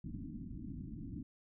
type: low-pass noise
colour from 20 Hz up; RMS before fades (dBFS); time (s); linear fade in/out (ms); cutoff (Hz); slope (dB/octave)
white; -45; 0.04-1.23; 5; 310; 96
effects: none